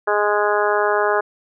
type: harmonic tone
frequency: 207.7 Hz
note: G#3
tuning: in tune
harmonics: 2 / 3 / 4 / 5 / 6 / 7 / 8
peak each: -20 / -22 / -23 / -24 / -25 / -25 / -26 dBFS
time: 0.07-1.21 s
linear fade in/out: 10 ms
effects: none